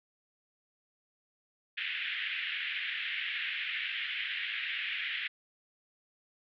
pink band-pass noise, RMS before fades -36 dBFS, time 1.77-5.28 s, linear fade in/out 10 ms, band 1700 to 3300 Hz, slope 48 dB/octave, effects none

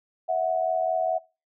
sine tone pair together, 650 / 734.6 Hz, E5 / F#5, -24 / -13 cents, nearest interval major second, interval 211 cents, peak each -25 dBFS, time 0.28-1.19 s, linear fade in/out 20 ms, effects noise-tail reverb RT60 0.3 s tail -23 dB re dry

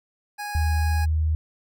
25% pulse tone, 827 Hz, G#5, 8 cents flat, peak -26 dBFS, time 0.38-1.06 s, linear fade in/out 20 ms
sine tone with pitch glide, 77.78 to 78.32 Hz, D#2 to D#2, 0 to +12 cents, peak -19 dBFS, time 0.55-1.35 s, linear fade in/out 0 ms, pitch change +12 cents, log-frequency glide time 0.81-0.88 s
effects none

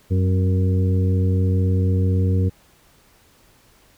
harmonic tone with a mistuned harmonic, 93.6 Hz, F#2, 20 cents sharp, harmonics 1 / 2 / 3 / 4 / 5, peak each -16 / -25 / -29 / -33 / -30 dBFS, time 0.1-2.5 s, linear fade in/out 20 ms, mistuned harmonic 3, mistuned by -58 cents, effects pink hiss -55 dBFS RMS until 3.97 s

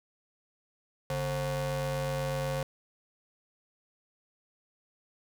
40% pulse ring-modulated tone, 195.3 Hz, G3, 6 cents flat, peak -26 dBFS, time 1.1-2.63 s, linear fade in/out 2 ms, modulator 337 Hz, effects none

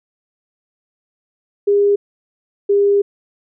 sine tone pair in turn, 405.6 / 403.3 Hz, G#4 / G4, -41 / +49 cents, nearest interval unison, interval 10 cents, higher first, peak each -10 dBFS, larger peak neither, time 1.67-1.96 / 2.69-3.02 s, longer second, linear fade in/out 10 ms, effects none

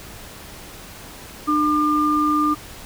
sine tone pair together, 300 / 1200 Hz, D4 / D6, +37 / +37 cents, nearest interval 2 octaves, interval 2400 cents, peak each -19 / -18 dBFS, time 1.47-2.55 s, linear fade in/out 20 ms, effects pink hiss -39 dBFS RMS until 2.85 s

